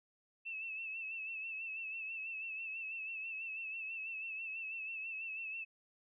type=tone with vibrato; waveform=sine; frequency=2637 Hz; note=E7; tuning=in tune; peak=-40 dBFS; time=0.45-5.65 s; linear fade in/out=20 ms; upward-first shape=sine; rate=6.1 Hz; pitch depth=50 cents each way; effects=none

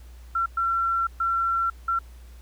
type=tone bursts at uneven times; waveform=sine; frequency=1357 Hz; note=E6; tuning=50 cents sharp; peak=-21 dBFS; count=4; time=0.35-0.46 / 0.57-1.07 / 1.2-1.7 / 1.88-1.99 s; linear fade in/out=5 ms; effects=added 60 Hz sine -42 dBFS peak until 2.41 s + pink hiss -57 dBFS RMS until 2.41 s

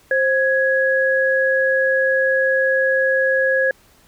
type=tone pair together; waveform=sine; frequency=528 / 1667.6 Hz; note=C5 / G#6; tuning=+16 / +7 cents; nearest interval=octave + minor sixth; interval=1991 cents; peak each=-17 dBFS; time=0.11-3.71 s; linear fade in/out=2 ms; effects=pink hiss -53 dBFS RMS until 4.07 s

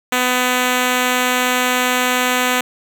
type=tone; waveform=5% pulse; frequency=250.6 Hz; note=B3; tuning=25 cents sharp; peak=-3 dBFS; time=0.12-2.61 s; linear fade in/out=5 ms; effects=none

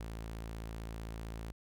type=tone; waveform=sawtooth; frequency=55.6 Hz; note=A1; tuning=19 cents sharp; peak=-37 dBFS; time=0-1.52 s; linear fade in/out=5 ms; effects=none

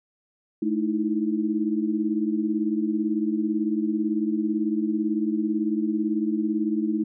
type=tone cluster; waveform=sine; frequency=216.7 / 310.1 / 328.1 Hz; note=A3 / D#4 / E4; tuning=-26 / -6 / -8 cents; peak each=-26 / -26 / -27 dBFS; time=0.62-7.04 s; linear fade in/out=5 ms; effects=none

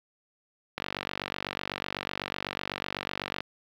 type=click train; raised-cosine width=0.3 ms; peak=-14 dBFS; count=127; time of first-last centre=0.78-3.405 s; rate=48 Hz; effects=high-pass 80 Hz 12 dB/octave + 8-bit

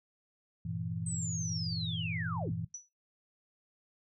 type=chord; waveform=sine; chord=E diminished; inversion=first; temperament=equal; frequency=98 / 116.54 / 164.81 Hz; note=G2 / Bb2 / E3; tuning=0 / 0 / 0 cents; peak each=-40 / -40 / -37 dBFS; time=0.65-2.65 s; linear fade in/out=5 ms
type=linear sweep; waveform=sine; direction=down; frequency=8260 to 54.1 Hz; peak=-37 dBFS; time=1.06-2.53 s; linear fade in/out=5 ms
type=tone with exponential decay; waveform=sine; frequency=5920 Hz; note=F#8; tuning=in tune; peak=-36 dBFS; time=2.74-2.89 s; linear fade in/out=5 ms; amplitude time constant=31 ms
effects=noise-tail reverb RT60 0.2 s tail -18 dB re dry

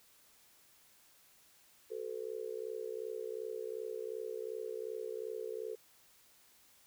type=tone with amplitude modulation; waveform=sine; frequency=440 Hz; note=A4; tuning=in tune; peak=-34 dBFS; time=1.9-5.76 s; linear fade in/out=20 ms; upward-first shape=sine; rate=62.7 Hz; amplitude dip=100%; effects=white hiss -65 dBFS RMS until 6.86 s

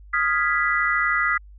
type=chord; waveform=sine; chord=F half-diminished seventh; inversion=third; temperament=equal; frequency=1244.5 / 1396.9 / 1661.2 / 1975.5 Hz; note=Eb6 / F6 / Ab6 / Cb7; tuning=0 / 0 / 0 / 0 cents; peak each=-24 / -25 / -27 / -22 dBFS; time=0.13-1.38 s; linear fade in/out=10 ms; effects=added 50 Hz sine -42 dBFS peak until 1.58 s

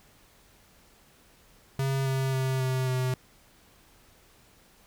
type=tone with pitch steps; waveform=square; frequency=135.1 / 133.39 / 131.71 / 130.05 / 128.4 Hz; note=C#3 / C3 / C3 / C3 / C3; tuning=-44 / +34 / +12 / -10 / -32 cents; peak=-26 dBFS; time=1.79-3.14 s; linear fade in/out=2 ms; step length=270 ms; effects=pink hiss -59 dBFS RMS until 4.86 s

